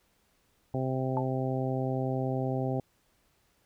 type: harmonic tone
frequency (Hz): 130.81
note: C3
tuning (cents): 0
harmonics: 1 / 2 / 3 / 4 / 5 / 6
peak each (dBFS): -31 / -34 / -36 / -37 / -38 / -39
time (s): 0.74-2.8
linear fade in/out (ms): 2
type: tone with exponential decay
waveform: sine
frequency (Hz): 874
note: A5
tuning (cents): -12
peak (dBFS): -25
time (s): 1.17-1.29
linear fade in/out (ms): 1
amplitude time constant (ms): 24
effects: pink hiss -70 dBFS RMS until 3.65 s